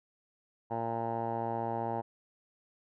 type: tone with low-pass filter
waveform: 10% pulse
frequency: 115.3 Hz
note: A#2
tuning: 19 cents flat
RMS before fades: -34 dBFS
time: 0.7-2.02 s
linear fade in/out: 20 ms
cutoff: 880 Hz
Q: 6.5
effects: none